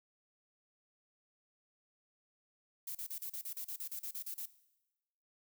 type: noise bursts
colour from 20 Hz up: violet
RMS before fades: -42 dBFS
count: 14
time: 2.87-4.458 s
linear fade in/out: 5 ms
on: 80 ms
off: 36 ms
effects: noise-tail reverb RT60 1.0 s tail -18 dB re dry